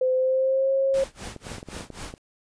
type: tone with pitch glide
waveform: sine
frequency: 514 to 539.6 Hz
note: C5 to C#5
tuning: -31 to -47 cents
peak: -19 dBFS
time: 0.01-1.04 s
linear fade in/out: 5 ms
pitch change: +84 cents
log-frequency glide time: 0.14-0.72 s
type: noise with tremolo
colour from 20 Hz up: pink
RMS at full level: -36 dBFS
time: 0.94-2.18 s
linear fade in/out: 0 ms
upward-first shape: sine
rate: 3.9 Hz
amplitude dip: 95%
type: clicks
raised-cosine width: 2 ms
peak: -24 dBFS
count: 11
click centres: 1.273 / 1.363 / 1.468 / 1.517 / 1.583 / 1.629 / 1.687 / 1.766 / 1.808 / 1.903 / 2.139 s
effects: resampled to 22050 Hz